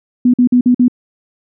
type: tone bursts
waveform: sine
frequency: 246.9 Hz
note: B3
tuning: in tune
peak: -6 dBFS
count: 5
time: 0.25-0.882 s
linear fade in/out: 5 ms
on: 88 ms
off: 48 ms
effects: none